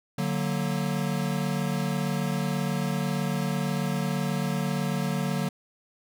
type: chord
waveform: square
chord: D augmented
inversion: none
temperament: equal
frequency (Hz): 146.83 / 185 / 233.1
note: D3 / F#3 / A#3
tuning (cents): 0 / 0 / 0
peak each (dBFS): -30 / -30 / -33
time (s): 0.18-5.49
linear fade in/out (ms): 5
effects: none